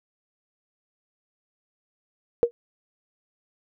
sine tone with exponential decay, 473.6 Hz, A#4, 27 cents sharp, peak -10 dBFS, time 2.43-2.51 s, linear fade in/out 0 ms, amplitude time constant 16 ms, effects none

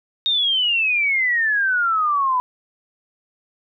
sine exponential sweep, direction down, 3729 to 987.8 Hz, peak -16 dBFS, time 0.26-2.4 s, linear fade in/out 0 ms, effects none

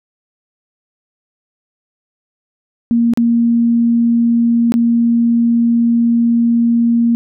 sine tone with dropouts, 234 Hz, A#3, 7 cents sharp, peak -9 dBFS, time 2.91-7.15 s, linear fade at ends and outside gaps 0 ms, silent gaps 3.136-3.174 / 4.721-4.74 s, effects none

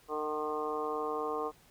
harmonic tone with a mistuned harmonic, 152 Hz, D#3, 40 cents flat, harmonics 2 / 3 / 4 / 5 / 6 / 7 / 8, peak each -43 / -35 / -45 / -40 / -47 / -38 / -42 dBFS, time 0.08-1.52 s, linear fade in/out 50 ms, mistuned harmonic 4, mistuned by +25 cents, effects pink hiss -62 dBFS RMS until 1.7 s

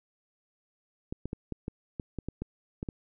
clicks, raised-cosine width 3 ms, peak -21 dBFS, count 11, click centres 1.125 / 1.256 / 1.331 / 1.523 / 1.681 / 1.998 / 2.187 / 2.286 / 2.42 / 2.829 / 2.888 s, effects none

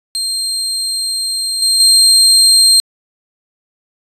30% pulse tone with level steps, 4186 Hz, C8, in tune, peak -13 / -7 / -3 dBFS, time 0.15-2.8 s, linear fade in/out 0 ms, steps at 1.62 / 1.8 s, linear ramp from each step 2 ms, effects resampled to 32000 Hz

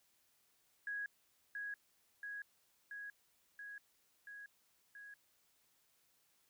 sine tone with echo, 1658 Hz, G#6, 3 cents flat, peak -39 dBFS, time 0.87-1.06 s, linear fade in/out 2 ms, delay 680 ms, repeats 6, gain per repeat -2 dB, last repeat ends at 5.14 s, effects white hiss -75 dBFS RMS until 6.49 s

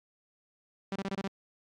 sawtooth tone bursts, 195.2 Hz, G3, 7 cents flat, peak -28 dBFS, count 6, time 0.92-1.278 s, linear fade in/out 2 ms, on 38 ms, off 26 ms, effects low-pass 5000 Hz 12 dB/octave + Opus 48 kbps

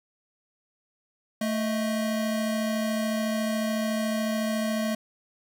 square tone pair together, 221.3 / 630 Hz, A3 / D#5, +10 / +21 cents, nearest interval octave + tritone, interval 1811 cents, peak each -27 / -32 dBFS, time 1.41-4.95 s, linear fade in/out 5 ms, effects none

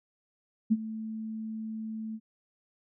sine tone with ADSR envelope, 220 Hz, A3, in tune, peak -18 dBFS, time 0.7-2.2 s, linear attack 21 ms, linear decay 40 ms, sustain -16 dB, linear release 54 ms, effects none

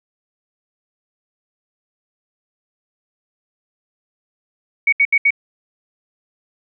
sine tone bursts, 2240 Hz, C#7, 18 cents sharp, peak -10 dBFS, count 4, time 4.87-5.306 s, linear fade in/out 5 ms, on 55 ms, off 72 ms, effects none

